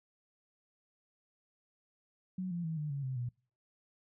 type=tone with pitch steps; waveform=sine; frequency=185 / 172.61 / 161.05 / 150.27 / 140.2 / 130.81 / 122.05 Hz; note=F#3 / F3 / E3 / D3 / C#3 / C3 / B2; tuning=0 / -20 / -40 / +40 / +20 / 0 / -20 cents; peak=-34 dBFS; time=2.38-3.29 s; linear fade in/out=5 ms; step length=130 ms; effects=noise-tail reverb RT60 0.4 s tail -26 dB re dry